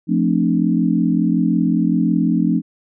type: chord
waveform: sine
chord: D minor seventh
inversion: first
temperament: equal with one note detuned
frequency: 174.61 / 220 / 261.6 / 299.8 Hz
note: F3 / A3 / C4 / D4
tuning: 0 / 0 / 0 / +36 cents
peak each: -18 / -19 / -20 / -20 dBFS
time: 0.07-2.62 s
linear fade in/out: 50 ms
effects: none